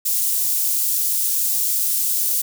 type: high-pass noise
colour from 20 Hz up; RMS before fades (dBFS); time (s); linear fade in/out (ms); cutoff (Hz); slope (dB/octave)
white; -20; 0.05-2.42; 10; 7700; 12
effects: none